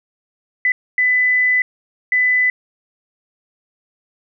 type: tone bursts at uneven times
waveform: sine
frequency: 2000 Hz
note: B6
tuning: 21 cents sharp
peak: -12 dBFS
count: 3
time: 0.65-0.72 / 0.98-1.62 / 2.12-2.5 s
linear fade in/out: 2 ms
effects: none